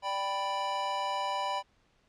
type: chord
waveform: square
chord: G major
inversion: second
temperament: equal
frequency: 587.3 / 784 / 987.8 Hz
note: D5 / G5 / B5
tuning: 0 / 0 / 0 cents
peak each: -39 / -36 / -33 dBFS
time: 0.02-1.63 s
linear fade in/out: 50 ms
effects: pink hiss -69 dBFS RMS until 2.08 s + low-pass 5000 Hz 12 dB/octave